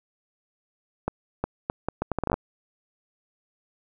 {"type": "accelerating click train", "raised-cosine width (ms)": 1, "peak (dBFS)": -11, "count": 13, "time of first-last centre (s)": [1.08, 2.341], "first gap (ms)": 360, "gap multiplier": 0.72, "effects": []}